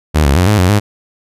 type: tone with pitch steps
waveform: sawtooth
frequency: 76.9 / 69.2 / 89.8 / 105.7 / 90.7 / 103.6 Hz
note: D#2 / C#2 / F2 / G#2 / F#2 / G#2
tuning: -20 / -2 / +49 / +31 / -34 / -4 cents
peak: -4 dBFS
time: 0.14-0.8 s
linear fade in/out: 20 ms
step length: 110 ms
effects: resampled to 32000 Hz